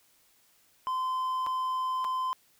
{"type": "tone with dropouts", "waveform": "triangle", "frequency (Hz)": 1030, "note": "C6", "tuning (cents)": -28, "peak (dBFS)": -26, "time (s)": [0.87, 2.33], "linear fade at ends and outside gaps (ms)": 0, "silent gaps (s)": [[1.464, 1.469], [2.044, 2.048]], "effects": ["white hiss -65 dBFS RMS until 2.59 s"]}